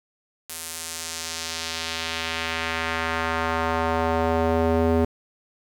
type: tone with band-pass filter sweep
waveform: square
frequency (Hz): 82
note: E2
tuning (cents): -9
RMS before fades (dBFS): -25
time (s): 0.49-5.05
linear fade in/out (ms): 5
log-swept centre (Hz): 11000 to 390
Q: 1.1
effects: 8-bit